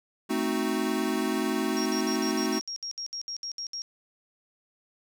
square chord, A diminished seventh, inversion none, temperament equal, 220 / 261.6 / 311.1 / 370 Hz, A3 / C4 / Eb4 / Gb4, 0 / 0 / 0 / 0 cents, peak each -32 dBFS, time 0.29-2.6 s, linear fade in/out 20 ms
sine tone bursts, 5588 Hz, F8, in tune, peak -32 dBFS, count 14, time 1.77-3.819 s, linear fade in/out 0 ms, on 86 ms, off 65 ms
effects none

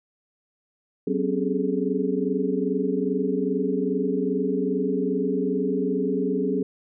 sine tone cluster, 187.4 / 255.8 / 278.2 / 407.2 / 429.7 Hz, F#3 / C4 / C#4 / G#4 / A4, +22 / -39 / +6 / -34 / -41 cents, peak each -28 dBFS, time 1.07-6.63 s, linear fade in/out 5 ms, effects none

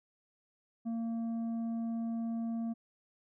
triangle tone with tanh clipping, 229.2 Hz, A#3, 29 cents flat, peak -34 dBFS, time 0.85-2.74 s, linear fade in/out 20 ms, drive 10 dB, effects none

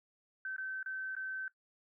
sine tone with dropouts, 1539 Hz, G6, 32 cents flat, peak -37 dBFS, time 0.45-1.48 s, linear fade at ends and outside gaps 2 ms, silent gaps 0.564-0.581 / 0.829-0.86 / 1.152-1.165 s, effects noise-tail reverb RT60 0.1 s tail -17 dB re dry

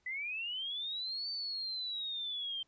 sine linear two-way sweep, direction up then down, 1975.5 to 4575 to 3132 Hz, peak -36 dBFS, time 0.06-2.63 s, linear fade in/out 5 ms, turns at 1.3 s, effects pink hiss -75 dBFS RMS until 2.67 s + resampled to 16000 Hz

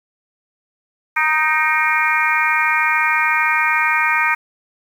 harmonic tone with a mistuned harmonic, 311.1 Hz, D#4, in tune, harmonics 3 / 4 / 5 / 6 / 7 / 8, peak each -21 / -21 / -21 / -21 / -21 / -21 dBFS, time 1.16-4.35 s, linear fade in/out 10 ms, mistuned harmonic 8, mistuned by -69 cents, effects 7-bit

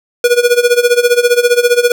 square tone with tremolo, 483.4 Hz, B4, 37 cents flat, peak -5 dBFS, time 0.24-1.92 s, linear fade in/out 2 ms, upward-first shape sine, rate 15 Hz, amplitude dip 85%, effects none

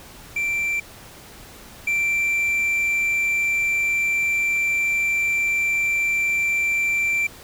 triangle tone pair in turn, 2349 / 2349 Hz, D7 / D7, 0 / 0 cents, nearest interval unison, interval 0 cents, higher neither, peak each -19 / -17 dBFS, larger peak second, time 0.36-0.8 / 1.87-7.27 s, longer second, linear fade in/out 5 ms, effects pink hiss -43 dBFS RMS until 7.43 s

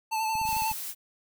square tone with vibrato, 881 Hz, A5, 2 cents sharp, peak -27 dBFS, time 0.11-0.73 s, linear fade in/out 20 ms, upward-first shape sine, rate 11 Hz, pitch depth 29 cents each way
clicks, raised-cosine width 5 ms, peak -31 dBFS, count 8, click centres 0.354 / 0.415 / 0.453 / 0.49 / 0.529 / 0.567 / 0.621 / 0.715 s
blue noise, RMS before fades -36 dBFS, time 0.44-0.95 s, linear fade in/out 50 ms
effects none

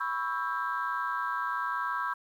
sine chord, C# half-diminished seventh, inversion third, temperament equal with one note detuned, 987.8 / 1108.7 / 1318.5 / 1596.3 Hz, B5 / C#6 / E6 / G6, 0 / 0 / 0 / +31 cents, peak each -34 dBFS, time 0-2.14 s, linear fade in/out 10 ms, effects tanh soft clip ceiling -21 dBFS + 10-bit

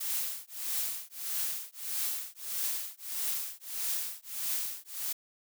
blue noise with tremolo, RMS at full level -31 dBFS, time 0-5.13 s, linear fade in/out 10 ms, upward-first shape triangle, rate 1.6 Hz, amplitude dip 100%, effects none

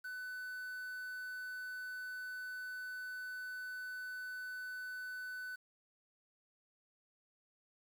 triangle tone with quantisation, 1500 Hz, F#6, 23 cents sharp, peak -40 dBFS, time 0.04-5.56 s, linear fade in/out 10 ms, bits 10, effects none

